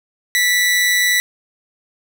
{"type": "tone with amplitude modulation", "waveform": "sawtooth", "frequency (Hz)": 1966, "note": "B6", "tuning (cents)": -8, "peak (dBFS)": -8, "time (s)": [0.35, 1.2], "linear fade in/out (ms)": 0, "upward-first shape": "sine", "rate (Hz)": 185, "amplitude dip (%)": 35, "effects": []}